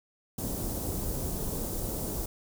pink band-stop noise, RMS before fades -33 dBFS, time 0.38-2.26 s, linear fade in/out 5 ms, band 550 to 8800 Hz, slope 12 dB/octave, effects none

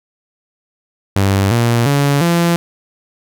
sawtooth tone with pitch steps, 98 / 117.9 / 141.83 / 170.63 Hz, G2 / A#2 / C#3 / F3, 0 / +20 / +40 / -40 cents, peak -7 dBFS, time 1.16-2.56 s, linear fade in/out 0 ms, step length 350 ms, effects none

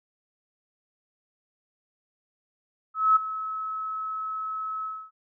sine tone with ADSR envelope, 1292 Hz, E6, 35 cents flat, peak -14 dBFS, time 2.94-5.11 s, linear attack 220 ms, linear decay 13 ms, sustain -15 dB, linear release 270 ms, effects none

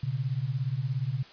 sine beating tone pair, 122.3 / 139.3 Hz, B2 / C#3, -16 / +9 cents, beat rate 17 Hz, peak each -30 dBFS, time 0.03-1.23 s, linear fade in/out 5 ms, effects white hiss -51 dBFS RMS until 1.32 s + resampled to 11025 Hz

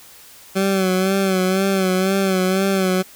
20% pulse tone with vibrato, 190 Hz, F#3, 46 cents sharp, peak -11 dBFS, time 0.55-3.03 s, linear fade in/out 20 ms, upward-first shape sine, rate 2 Hz, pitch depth 51 cents each way, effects white hiss -44 dBFS RMS until 3.15 s

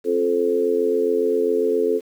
harmonic tone with a mistuned harmonic, 87.4 Hz, F2, 2 cents sharp, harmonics 3 / 4 / 5 / 6, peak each -27 / -25 / -18 / -28 dBFS, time 0.04-2.01 s, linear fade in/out 50 ms, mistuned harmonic 3, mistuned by +18 cents, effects 8-bit

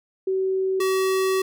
sine / square tone pair in turn, 380 / 380 Hz, F#4 / F#4, +46 / +46 cents, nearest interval unison, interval 0 cents, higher neither, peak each -20 dBFS, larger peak neither, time 0.27-0.8 / 0.8-1.42 s, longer second, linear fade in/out 5 ms, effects none

